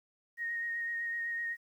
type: tone with vibrato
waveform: sine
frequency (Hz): 1864.7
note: A#6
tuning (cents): 0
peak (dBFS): -33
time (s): 0.37-1.57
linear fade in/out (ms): 50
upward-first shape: sine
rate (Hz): 7.9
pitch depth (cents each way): 16
effects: 11-bit